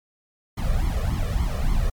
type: noise with flanger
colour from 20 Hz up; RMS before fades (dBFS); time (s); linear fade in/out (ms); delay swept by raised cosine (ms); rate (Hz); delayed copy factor
brown; -22; 0.57-1.9; 10; 0.92 to 1.71; 3.5; +1
effects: MP3 96 kbps